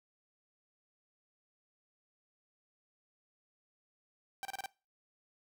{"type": "tone bursts", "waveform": "sawtooth", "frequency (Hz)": 781, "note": "G5", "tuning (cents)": -7, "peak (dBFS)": -34, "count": 5, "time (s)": [4.43, 4.659], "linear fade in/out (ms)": 0, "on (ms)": 21, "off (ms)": 31, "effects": ["noise-tail reverb RT60 0.3 s tail -22 dB re dry"]}